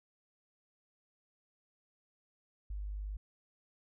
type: tone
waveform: sine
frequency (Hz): 50.5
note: G#1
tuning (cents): -48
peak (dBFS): -37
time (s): 2.7-3.17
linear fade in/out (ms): 5
effects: none